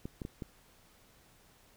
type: clicks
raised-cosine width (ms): 3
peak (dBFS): -26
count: 4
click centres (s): 0.055 / 0.218 / 0.251 / 0.422
effects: pink hiss -63 dBFS RMS until 1.76 s